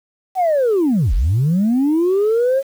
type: linear two-way sweep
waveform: sine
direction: down then up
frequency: 770 to 37 to 554 Hz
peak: -11 dBFS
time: 0.35-2.63 s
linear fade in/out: 50 ms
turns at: 1.14 s
effects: tanh soft clip ceiling -10 dBFS + 7-bit